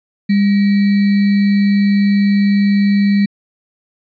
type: tone with sample-and-hold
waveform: sine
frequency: 201.2 Hz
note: G3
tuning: 45 cents sharp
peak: -9 dBFS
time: 0.29-3.26 s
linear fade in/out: 10 ms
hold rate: 2100 Hz
effects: resampled to 11025 Hz